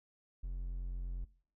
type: tone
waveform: triangle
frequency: 44.28 Hz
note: F1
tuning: 25 cents sharp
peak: -35 dBFS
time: 0.43-1.25 s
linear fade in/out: 10 ms
effects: noise-tail reverb RT60 0.5 s tail -20 dB re dry

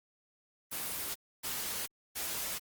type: noise bursts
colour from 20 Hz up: white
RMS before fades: -37 dBFS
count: 3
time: 0.71-2.59 s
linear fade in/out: 20 ms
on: 440 ms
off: 280 ms
effects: Opus 24 kbps

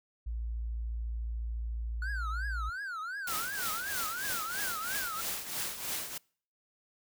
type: tone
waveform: sine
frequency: 57 Hz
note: A#1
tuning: 38 cents flat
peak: -33 dBFS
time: 0.26-2.7 s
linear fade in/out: 10 ms
type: tone with vibrato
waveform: triangle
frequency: 1442 Hz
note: F#6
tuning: 45 cents flat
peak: -34 dBFS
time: 2.02-5.21 s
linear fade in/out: 2 ms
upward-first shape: triangle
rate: 2.8 Hz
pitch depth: 270 cents each way
type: noise with tremolo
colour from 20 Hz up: white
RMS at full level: -34 dBFS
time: 3.27-6.18 s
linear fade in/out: 5 ms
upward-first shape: triangle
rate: 3.1 Hz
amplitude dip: 70%
effects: noise-tail reverb RT60 0.5 s tail -26 dB re dry

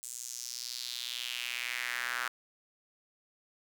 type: tone with high-pass filter sweep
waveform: square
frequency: 61 Hz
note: B1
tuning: 21 cents flat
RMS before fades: -38 dBFS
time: 0.03-2.28 s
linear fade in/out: 0 ms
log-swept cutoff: 7900 to 1400 Hz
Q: 3.1
effects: none

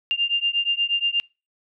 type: beating tone pair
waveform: sine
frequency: 2794 / 2802.4 Hz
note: F7 / F7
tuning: 0 / +5 cents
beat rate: 8.4 Hz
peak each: -23 / -23 dBFS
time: 0.11-1.2 s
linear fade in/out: 0 ms
effects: noise-tail reverb RT60 0.3 s tail -26 dB re dry

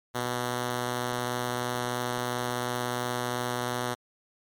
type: tone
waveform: 5% pulse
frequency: 122.9 Hz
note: B2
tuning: 8 cents flat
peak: -17 dBFS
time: 0.14-3.95 s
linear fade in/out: 20 ms
effects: MP3 96 kbps

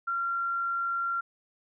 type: tone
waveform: sine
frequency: 1376 Hz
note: F6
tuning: 26 cents flat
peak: -27 dBFS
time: 0.07-1.21 s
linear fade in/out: 10 ms
effects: none

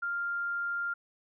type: tone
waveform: sine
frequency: 1396.9 Hz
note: F6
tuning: in tune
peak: -30 dBFS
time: 0.02-0.94 s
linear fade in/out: 10 ms
effects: none

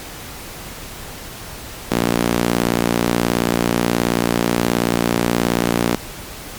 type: tone with high-pass filter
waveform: sawtooth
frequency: 58.6 Hz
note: A#1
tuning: 10 cents sharp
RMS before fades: -18 dBFS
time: 1.91-5.96 s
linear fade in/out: 5 ms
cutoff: 230 Hz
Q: 1.2
effects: pink hiss -33 dBFS RMS until 6.58 s + MP3 96 kbps

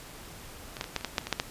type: clicks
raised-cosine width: 0.2 ms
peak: -20 / -13 / -19 / -11 / -25 / -13 / -8 / -29 / -17 / -8 / -9 dBFS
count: 11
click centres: 0.768 / 0.811 / 0.842 / 0.963 / 1.01 / 1.047 / 1.182 / 1.214 / 1.27 / 1.327 / 1.399 s
effects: pink hiss -46 dBFS RMS until 1.5 s + resampled to 32000 Hz

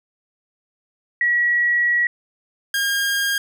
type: tone pair in turn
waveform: sine / sawtooth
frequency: 1922 / 1617 Hz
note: B6 / G#6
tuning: -48 / -47 cents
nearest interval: minor third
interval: 299 cents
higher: first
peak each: -15 dBFS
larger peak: neither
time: 1.21-2.07 / 2.74-3.38 s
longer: first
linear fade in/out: 2 ms
effects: none

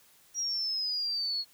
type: exponential sweep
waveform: sine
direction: down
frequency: 5730 to 4310 Hz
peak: -29 dBFS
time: 0.34-1.45 s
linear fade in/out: 50 ms
effects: white hiss -61 dBFS RMS until 1.53 s

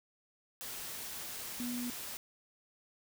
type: tone in noise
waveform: sine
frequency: 243.8 Hz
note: B3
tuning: 22 cents flat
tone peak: -36 dBFS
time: 1.6-1.9 s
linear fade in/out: 0 ms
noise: white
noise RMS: -43 dBFS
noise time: 0.61-2.17 s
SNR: +4 dB
effects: none

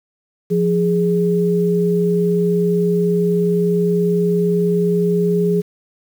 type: tone pair together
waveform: sine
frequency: 174.61 / 415.3 Hz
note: F3 / G#4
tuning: 0 / 0 cents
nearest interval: octave + minor third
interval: 1500 cents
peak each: -16 dBFS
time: 0.5-5.62 s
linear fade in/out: 20 ms
effects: 7-bit

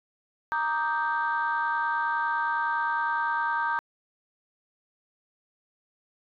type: chord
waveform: sine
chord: Eb major seventh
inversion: second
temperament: equal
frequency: 932.3 / 1174.7 / 1244.5 / 1568 Hz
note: Bb5 / D6 / Eb6 / G6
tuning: 0 / 0 / 0 / 0 cents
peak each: -27 / -33 / -33 / -28 dBFS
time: 0.52-3.79 s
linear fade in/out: 0 ms
effects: tanh soft clip ceiling -17 dBFS

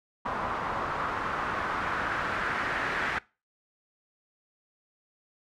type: noise with low-pass filter sweep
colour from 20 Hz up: white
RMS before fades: -31 dBFS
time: 0.25-3.19 s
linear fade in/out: 10 ms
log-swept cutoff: 1100 to 1700 Hz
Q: 2.4
effects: noise-tail reverb RT60 0.3 s tail -22 dB re dry

